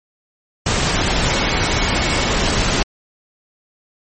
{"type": "tone in noise", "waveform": "sine", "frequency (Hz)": 2217, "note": "C#7", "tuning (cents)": 0, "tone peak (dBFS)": -28, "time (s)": [1.29, 2.29], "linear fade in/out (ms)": 5, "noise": "pink", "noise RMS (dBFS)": -17, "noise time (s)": [0.66, 2.83], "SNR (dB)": -14, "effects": ["MP3 32 kbps"]}